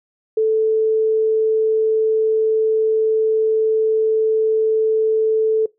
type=tone; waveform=sine; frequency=439.1 Hz; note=A4; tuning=4 cents flat; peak=-13 dBFS; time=0.37-5.66 s; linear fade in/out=5 ms; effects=noise-tail reverb RT60 0.2 s tail -22 dB re dry